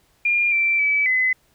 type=tone with pitch steps; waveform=sine; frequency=2408 / 2345 / 2297 / 2027 Hz; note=D7 / D7 / D7 / B6; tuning=+43 / -3 / -39 / +45 cents; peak=-16 dBFS; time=0.25-1.33 s; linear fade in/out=5 ms; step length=270 ms; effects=pink hiss -61 dBFS RMS until 1.54 s